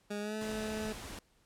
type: tone with pitch glide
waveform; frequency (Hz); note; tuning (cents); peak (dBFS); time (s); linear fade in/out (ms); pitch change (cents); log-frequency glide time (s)
20% pulse; 206.5 to 216.4; G#3 to A3; -10 to -29; -31; 0.1-0.93; 10; +81; 0.2-0.36
type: noise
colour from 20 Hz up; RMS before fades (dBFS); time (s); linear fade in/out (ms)
pink; -45; 0.41-1.19; 2
effects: pink hiss -70 dBFS RMS until 1.45 s + low-pass 11000 Hz 12 dB/octave

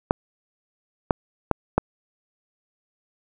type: clicks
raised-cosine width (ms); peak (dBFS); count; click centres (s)
1; -3; 4; 0.109 / 1.108 / 1.513 / 1.78
effects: none

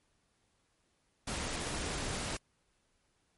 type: noise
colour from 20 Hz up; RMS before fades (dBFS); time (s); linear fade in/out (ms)
pink; -37; 1.27-2.37; 5
effects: pink hiss -75 dBFS RMS until 3.37 s + MP3 48 kbps

